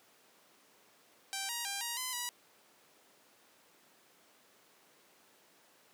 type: tone with pitch steps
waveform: 5% pulse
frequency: 782 / 946 / 796 / 945 / 1018 / 971 Hz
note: G5 / A#5 / G5 / A#5 / C6 / B5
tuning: -4 / +25 / +26 / +23 / -48 / -30 cents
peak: -24 dBFS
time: 1.33-2.29 s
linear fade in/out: 0 ms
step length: 160 ms
effects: pink hiss -64 dBFS RMS until 5.93 s + high-pass 300 Hz 12 dB/octave

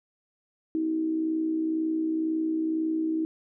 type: tone with amplitude modulation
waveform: sine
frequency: 319 Hz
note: D#4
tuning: 43 cents sharp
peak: -22 dBFS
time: 0.75-3.25 s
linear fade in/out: 0 ms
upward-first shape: sine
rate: 62 Hz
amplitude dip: 50%
effects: none

